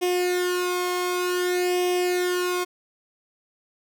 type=tone with flanger; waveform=sawtooth; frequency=359.2 Hz; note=F4; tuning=49 cents sharp; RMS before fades=-24 dBFS; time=0.01-2.65 s; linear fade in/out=20 ms; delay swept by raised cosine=0.35 to 0.92 ms; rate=0.54 Hz; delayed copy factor=+0.75; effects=none